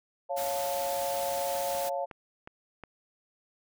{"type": "chord", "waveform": "sine", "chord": "Db augmented", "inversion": "none", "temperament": "equal", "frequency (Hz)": [554.4, 698.5, 880], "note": ["Db5", "F5", "A5"], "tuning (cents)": [0, 0, 0], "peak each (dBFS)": [-32, -33, -37], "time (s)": [0.29, 2.06], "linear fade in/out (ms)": 20}
{"type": "noise", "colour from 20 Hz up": "white", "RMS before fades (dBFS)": -38, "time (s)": [0.36, 1.9], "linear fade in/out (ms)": 20}
{"type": "click train", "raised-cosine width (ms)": 0.5, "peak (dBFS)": -28, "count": 4, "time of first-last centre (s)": [1.75, 2.837], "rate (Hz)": 2.76}
{"effects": []}